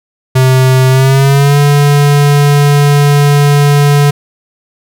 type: tone with pitch glide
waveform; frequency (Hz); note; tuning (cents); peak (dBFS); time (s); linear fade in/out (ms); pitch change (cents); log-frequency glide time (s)
square; 130 to 144.24; C3 to D3; -11 to -31; -5; 0.35-4.11; 10; +180; 0.89-1.58
effects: none